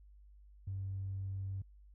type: tone with tanh clipping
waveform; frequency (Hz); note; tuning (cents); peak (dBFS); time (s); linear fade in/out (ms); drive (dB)
triangle; 96.6; G2; -25; -37; 0.67-1.62; 5; 4
effects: added 50 Hz sine -56 dBFS peak until 1.94 s